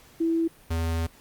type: tone pair in turn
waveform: sine / square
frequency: 329.6 / 82.4 Hz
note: E4 / E2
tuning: 0 / 0 cents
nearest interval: 2 octaves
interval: 2400 cents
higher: first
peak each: -21 / -25 dBFS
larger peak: first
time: 0.2-0.48 / 0.7-1.07 s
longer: second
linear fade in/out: 10 ms
effects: pink hiss -54 dBFS RMS until 1.2 s + Opus 48 kbps